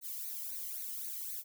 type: noise with flanger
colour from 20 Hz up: violet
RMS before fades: -41 dBFS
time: 0.01-1.44 s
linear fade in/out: 50 ms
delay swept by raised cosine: 0.47 to 1 ms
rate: 3.8 Hz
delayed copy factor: +0.95
effects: none